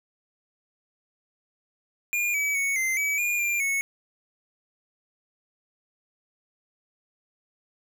square tone with pitch steps, 2420 / 2286 / 2220 / 2077 / 2284 / 2425 / 2385 / 2203 Hz, D#7 / D7 / C#7 / C7 / D7 / D#7 / D7 / C#7, -49 / -47 / +2 / -13 / -49 / -45 / +26 / -11 cents, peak -24 dBFS, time 2.13-3.81 s, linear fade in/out 0 ms, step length 210 ms, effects none

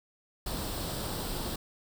pink noise with comb filter, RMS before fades -35 dBFS, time 0.46-1.56 s, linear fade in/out 5 ms, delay 0.23 ms, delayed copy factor +0.55, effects none

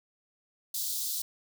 white high-pass noise, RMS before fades -33 dBFS, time 0.74-1.22 s, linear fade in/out 5 ms, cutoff 3600 Hz, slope 48 dB/octave, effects none

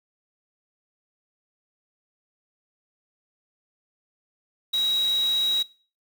sine tone in noise, 3834 Hz, A#7, 48 cents sharp, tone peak -21 dBFS, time 4.73-5.63 s, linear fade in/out 10 ms, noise white, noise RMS -39 dBFS, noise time 4.73-5.63 s, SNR +15 dB, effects noise-tail reverb RT60 0.4 s tail -21 dB re dry

